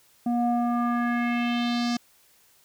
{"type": "tone with low-pass filter sweep", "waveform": "square", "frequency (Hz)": 239.2, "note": "A#3", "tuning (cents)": 45, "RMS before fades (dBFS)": -25, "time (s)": [0.26, 1.97], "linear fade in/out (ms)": 5, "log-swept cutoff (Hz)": [550, 5600], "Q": 3, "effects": ["white hiss -60 dBFS RMS until 2.64 s"]}